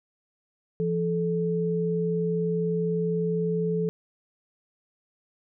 sine tone pair together, 170 / 434 Hz, F3 / A4, -46 / -24 cents, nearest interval octave + major third, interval 1622 cents, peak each -26 dBFS, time 0.8-3.89 s, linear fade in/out 0 ms, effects none

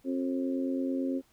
harmonic tone, 89 Hz, F2, 33 cents sharp, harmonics 3 / 4 / 5 / 6, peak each -29 / -37 / -43 / -38 dBFS, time 0.04-1.22 s, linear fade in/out 50 ms, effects pink hiss -66 dBFS RMS until 1.32 s

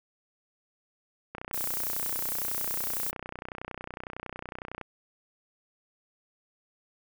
click train, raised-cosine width 0.5 ms, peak -22 dBFS, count 108, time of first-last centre 1.35-4.813 s, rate 30.9 Hz
violet noise, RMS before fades -32 dBFS, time 1.53-3.11 s, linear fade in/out 5 ms
effects none

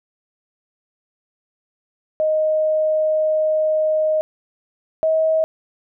sine tone pair in turn, 622.3 / 636.8 Hz, D#5 / D#5, 0 / +40 cents, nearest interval unison, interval 40 cents, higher second, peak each -15 / -14 dBFS, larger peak second, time 2.2-4.21 / 5.03-5.44 s, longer first, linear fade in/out 0 ms, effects none

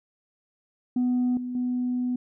sine tone with level steps, 248.4 Hz, B3, 10 cents sharp, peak -19 / -29 / -23 dBFS, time 0.96-2.16 s, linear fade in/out 5 ms, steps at 1.37 / 1.55 s, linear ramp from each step 2 ms, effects tanh soft clip ceiling -19 dBFS

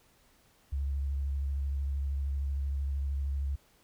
sine tone with vibrato, 69.3 Hz, C#2, in tune, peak -29 dBFS, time 0.72-3.56 s, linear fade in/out 10 ms, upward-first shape triangle, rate 13 Hz, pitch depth 39 cents each way, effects pink hiss -65 dBFS RMS until 3.83 s

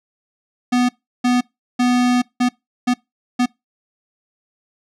square tone bursts at uneven times, 246.9 Hz, B3, in tune, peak -14 dBFS, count 6, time 0.72-0.89 / 1.24-1.41 / 1.79-2.22 / 2.4-2.49 / 2.87-2.94 / 3.39-3.46 s, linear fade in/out 10 ms, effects noise-tail reverb RT60 0.2 s tail -24 dB re dry + low-pass 7000 Hz 12 dB/octave

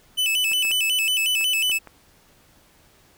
45% pulse tone with vibrato, 2800 Hz, F7, 4 cents sharp, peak -19 dBFS, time 0.17-1.79 s, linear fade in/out 20 ms, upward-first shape square, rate 5.5 Hz, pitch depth 120 cents each way
clicks, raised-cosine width 0.5 ms, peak -25 dBFS, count 6, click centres 0.516 / 0.651 / 0.71 / 1.411 / 1.697 / 1.873 s
effects pink hiss -56 dBFS RMS until 3.17 s

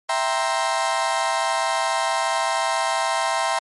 35% pulse chord, C dominant seventh, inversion first, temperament equal, 659.3 / 784 / 932.3 / 1046.5 Hz, E5 / G5 / Bb5 / C6, 0 / 0 / 0 / 0 cents, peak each -24 dBFS, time 0.09-3.59 s, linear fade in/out 5 ms, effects MP3 48 kbps

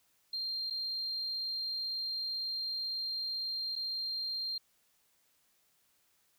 sine tone with dropouts, 4186 Hz, C8, in tune, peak -33 dBFS, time 0.33-4.58 s, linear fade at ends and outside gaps 5 ms, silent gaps 0.7-0.706 / 3.755-3.761 s, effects tanh soft clip ceiling -29 dBFS + white hiss -72 dBFS RMS until 6.38 s

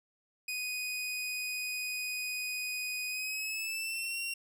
sawtooth tone with pitch glide, 2489 to 2746 Hz, D#7 to F7, 0 to -30 cents, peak -31 dBFS, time 0.48-4.34 s, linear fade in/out 5 ms, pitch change +170 cents, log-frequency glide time 3.08-4.2 s, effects none

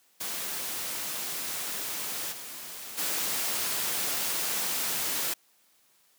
white noise with level steps, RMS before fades -34 / -41 / -30 dBFS, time 0.2-5.34 s, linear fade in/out 10 ms, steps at 2.31 / 2.97 s, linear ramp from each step 20 ms, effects white hiss -65 dBFS RMS until 6.18 s + high-pass 150 Hz 12 dB/octave

